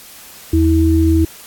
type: tone pair together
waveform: sine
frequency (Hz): 81.15 / 324.6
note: E2 / E4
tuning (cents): -27 / -27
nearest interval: 2 octaves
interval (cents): 2400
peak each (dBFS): -12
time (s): 0.53-1.25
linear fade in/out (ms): 5
effects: white hiss -38 dBFS RMS until 1.46 s + AAC 64 kbps